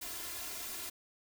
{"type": "noise with comb filter", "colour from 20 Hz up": "white", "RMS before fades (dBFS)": -42, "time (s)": [0.01, 0.9], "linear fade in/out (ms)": 10, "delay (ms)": 2.9, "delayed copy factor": 0.7, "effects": []}